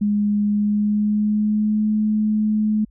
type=tone with pitch glide; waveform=sine; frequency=206.9 to 213.8 Hz; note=G#3 to A3; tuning=-6 to -49 cents; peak=-16 dBFS; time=0.01-2.85 s; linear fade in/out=10 ms; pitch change=+57 cents; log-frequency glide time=0.47-1.89 s; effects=added 50 Hz sine -49 dBFS peak until 2.9 s